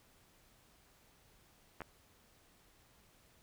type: clicks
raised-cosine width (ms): 0.5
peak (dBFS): -28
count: 2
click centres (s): 1.806 / 1.818
effects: pink hiss -67 dBFS RMS until 3.42 s